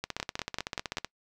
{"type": "two click trains", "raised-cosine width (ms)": 0.2, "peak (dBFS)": [-15, -13], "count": [17, 5], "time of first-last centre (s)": [[0.04, 1.046], [0.2, 0.971]], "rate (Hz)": [15.9, 5.19], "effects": ["noise-tail reverb RT60 0.1 s tail -25 dB re dry"]}